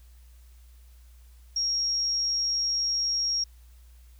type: tone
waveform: sine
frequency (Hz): 5588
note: F8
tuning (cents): 0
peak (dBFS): -24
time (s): 1.56-3.44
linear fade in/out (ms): 5
effects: added 60 Hz sine -49 dBFS peak until 4.19 s + white hiss -64 dBFS RMS until 4.19 s